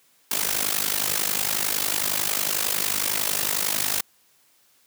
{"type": "noise with amplitude modulation", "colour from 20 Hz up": "white", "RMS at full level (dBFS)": -21, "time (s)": [0.31, 4.01], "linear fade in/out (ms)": 5, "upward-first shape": "sine", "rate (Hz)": 51, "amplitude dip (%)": 85, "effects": ["white hiss -61 dBFS RMS until 4.86 s", "high-pass 100 Hz 12 dB/octave"]}